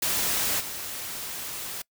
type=noise with level steps; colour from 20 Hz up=white; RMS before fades=-26 / -35 dBFS; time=0.02-1.82 s; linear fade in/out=5 ms; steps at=0.59 s; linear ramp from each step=20 ms; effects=noise-tail reverb RT60 0.1 s tail -24 dB re dry